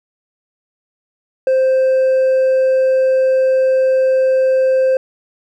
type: tone with hard clipping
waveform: sine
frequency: 523.3 Hz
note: C5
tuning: in tune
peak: -11 dBFS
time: 1.47-4.97 s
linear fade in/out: 2 ms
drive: 2 dB
effects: none